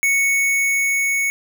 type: tone with level ramp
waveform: square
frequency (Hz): 2217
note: C#7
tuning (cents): 0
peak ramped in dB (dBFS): -15 to -18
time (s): 0.03-1.3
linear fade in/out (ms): 0
effects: none